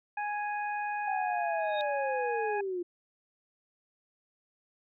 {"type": "harmonic tone", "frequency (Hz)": 830.6, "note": "G#5", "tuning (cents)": 0, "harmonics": [1, 2, 3], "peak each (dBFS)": [-32, -38, -42], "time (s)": [0.17, 2.61], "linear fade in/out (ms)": 5}
{"type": "linear sweep", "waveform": "sine", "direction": "down", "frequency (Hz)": [784, 344.7], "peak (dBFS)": -31, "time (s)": [1.07, 2.83], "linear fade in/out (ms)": 10}
{"type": "tone with exponential growth", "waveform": "sine", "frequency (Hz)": 3729, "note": "A#7", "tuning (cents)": 0, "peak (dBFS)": -33, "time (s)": [1.6, 1.81], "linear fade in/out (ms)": 0, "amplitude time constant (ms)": 45}
{"effects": []}